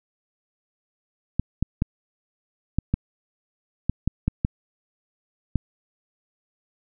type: clicks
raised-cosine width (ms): 5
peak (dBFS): -8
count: 10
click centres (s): 1.396 / 1.626 / 1.821 / 2.786 / 2.94 / 3.896 / 4.076 / 4.28 / 4.449 / 5.557
effects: none